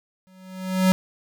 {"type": "tone with exponential growth", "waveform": "square", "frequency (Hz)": 186.8, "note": "F#3", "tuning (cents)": 17, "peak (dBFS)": -13, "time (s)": [0.27, 0.92], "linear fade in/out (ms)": 0, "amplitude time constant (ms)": 140, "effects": []}